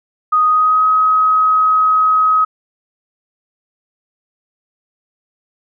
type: tone with pitch glide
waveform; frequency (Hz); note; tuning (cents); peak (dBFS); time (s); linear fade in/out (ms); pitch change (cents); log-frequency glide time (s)
sine; 1244.5 to 1268.4; D#6 to D#6; 0 to +33; -9; 0.32-2.45; 10; +33; 0.48-0.86
effects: none